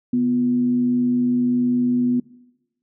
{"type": "tone with frequency modulation", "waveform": "sine", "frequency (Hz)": 245.9, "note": "B3", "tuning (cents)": -7, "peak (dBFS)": -16, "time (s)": [0.13, 2.2], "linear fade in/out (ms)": 5, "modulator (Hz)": 105, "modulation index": 0.24, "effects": ["noise-tail reverb RT60 1.0 s tail -22 dB re dry"]}